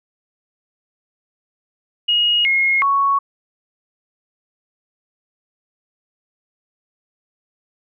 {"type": "tone with pitch steps", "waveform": "sine", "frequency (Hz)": [2880, 2154, 1111], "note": ["F#7", "C7", "C#6"], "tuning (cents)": [-47, 50, 4], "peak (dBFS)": -13, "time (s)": [2.08, 3.19], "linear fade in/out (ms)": 10, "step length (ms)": 370, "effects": []}